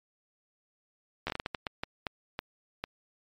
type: slowing click train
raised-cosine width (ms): 0.3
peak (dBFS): -16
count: 13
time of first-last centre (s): 1.27-2.84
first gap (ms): 12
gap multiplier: 1.39
effects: MP3 64 kbps